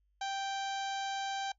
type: harmonic tone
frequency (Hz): 784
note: G5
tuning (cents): 0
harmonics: 1 / 2 / 3 / 4 / 5 / 6 / 7 / 8 / 9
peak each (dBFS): -35 / -43 / -50 / -45 / -47 / -53 / -56 / -51 / -57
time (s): 0.21-1.52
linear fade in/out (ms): 5
effects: noise-tail reverb RT60 0.1 s tail -20 dB re dry + added 50 Hz sine -70 dBFS peak until 1.58 s

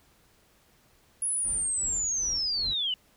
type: linear sweep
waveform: sine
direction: down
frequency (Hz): 10520 to 2900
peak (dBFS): -26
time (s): 1.22-2.94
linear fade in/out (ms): 2
type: noise with tremolo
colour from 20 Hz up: brown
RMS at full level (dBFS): -42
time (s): 1.44-2.74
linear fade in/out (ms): 5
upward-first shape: sine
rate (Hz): 2.6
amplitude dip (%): 80
effects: pink hiss -63 dBFS RMS until 3.16 s

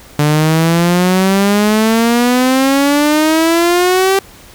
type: exponential sweep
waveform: sawtooth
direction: up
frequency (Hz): 146.83 to 392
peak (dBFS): -5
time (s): 0.19-4.19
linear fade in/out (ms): 2
effects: pink hiss -39 dBFS RMS until 4.54 s

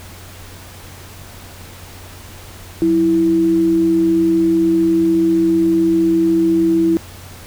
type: tone pair together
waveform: sine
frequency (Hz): 185 / 329.2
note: F#3 / E4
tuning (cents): 0 / -2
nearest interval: minor seventh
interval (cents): 998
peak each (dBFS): -23 / -11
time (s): 2.82-6.97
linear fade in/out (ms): 0
effects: added 91 Hz sine -38 dBFS peak until 7.46 s + pink hiss -38 dBFS RMS until 7.46 s

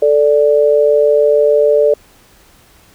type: tone pair together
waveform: sine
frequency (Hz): 440 / 586.7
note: A4 / D5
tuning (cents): 0 / -2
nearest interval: perfect fourth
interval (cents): 498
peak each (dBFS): -10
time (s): 0.02-1.94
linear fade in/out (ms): 5
effects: pink hiss -47 dBFS RMS until 2.94 s

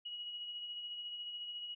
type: tone with tremolo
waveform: sine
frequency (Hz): 2907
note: F#7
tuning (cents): -31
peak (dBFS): -40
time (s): 0.05-1.75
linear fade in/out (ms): 10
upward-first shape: sine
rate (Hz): 14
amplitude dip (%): 35
effects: none

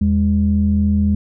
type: tone pair together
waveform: sine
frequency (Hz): 81.24 / 204.7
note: E2 / G#3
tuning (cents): -25 / -25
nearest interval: octave + major third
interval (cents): 1600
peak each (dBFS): -15 / -14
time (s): 0.01-1.15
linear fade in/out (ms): 5
effects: tanh soft clip ceiling -5 dBFS

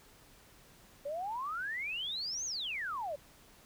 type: exponential two-way sweep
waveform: sine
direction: up then down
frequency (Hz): 549 to 6645 to 549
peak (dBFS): -35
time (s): 1.05-3.16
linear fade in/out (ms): 10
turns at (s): 2.45
effects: pink hiss -60 dBFS RMS until 3.65 s

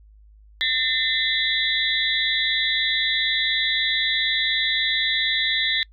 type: tone cluster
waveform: sine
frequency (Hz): 1800 / 2044 / 3373 / 3616 / 3925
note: A6 / C7 / G#7 / A7 / B7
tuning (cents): +39 / -41 / +26 / +47 / -11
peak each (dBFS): -26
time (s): 0.61-5.83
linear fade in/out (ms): 0
effects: noise-tail reverb RT60 0.1 s tail -26 dB re dry + added 52 Hz sine -47 dBFS peak until 5.92 s

